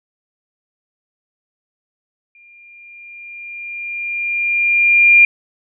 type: tone with exponential growth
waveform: sine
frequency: 2400 Hz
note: D7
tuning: 37 cents sharp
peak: -4 dBFS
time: 2.35-5.25 s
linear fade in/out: 2 ms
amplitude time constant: 630 ms
effects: none